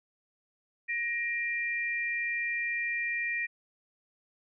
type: tone pair together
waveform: sine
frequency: 1881 / 2383 Hz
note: A#6 / D7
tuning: +15 / +25 cents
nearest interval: major third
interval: 410 cents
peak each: -31 / -33 dBFS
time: 0.88-3.47 s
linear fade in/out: 20 ms
effects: none